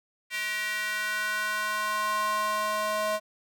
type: tone with high-pass filter sweep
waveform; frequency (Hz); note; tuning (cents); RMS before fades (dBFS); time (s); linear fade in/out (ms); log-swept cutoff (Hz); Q
square; 212.1; G#3; +37; -29; 0.3-3.2; 50; 2100 to 740; 3.3
effects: none